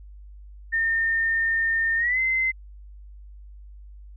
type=tone with pitch glide; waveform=sine; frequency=1818 to 2064 Hz; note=A#6 to C7; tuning=-44 to -24 cents; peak=-20 dBFS; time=0.72-2.52 s; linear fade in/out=20 ms; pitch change=+220 cents; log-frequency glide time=1.97-2.19 s; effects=added 50 Hz sine -41 dBFS peak until 4.16 s